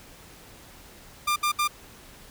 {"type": "tone bursts", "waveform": "sawtooth", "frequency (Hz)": 1196, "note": "D6", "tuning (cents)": 31, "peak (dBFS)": -18, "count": 3, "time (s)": [1.27, 1.678], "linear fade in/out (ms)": 10, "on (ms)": 92, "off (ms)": 66, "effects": ["pink hiss -49 dBFS RMS until 2.3 s"]}